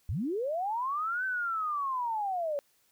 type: linear two-way sweep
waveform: sine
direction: up then down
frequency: 67 to 1547 to 554 Hz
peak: -29 dBFS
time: 0.09-2.59 s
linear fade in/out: 0 ms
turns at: 1.25 s
effects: white hiss -69 dBFS RMS until 2.91 s